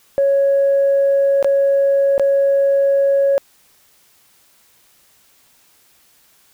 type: tone with dropouts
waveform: sine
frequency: 554 Hz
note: C#5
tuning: 1 cent flat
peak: -10 dBFS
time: 0.18-3.38 s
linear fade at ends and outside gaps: 0 ms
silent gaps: 1.427-1.445 / 2.18-2.196 s
effects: tanh soft clip ceiling -8 dBFS + white hiss -54 dBFS RMS until 6.53 s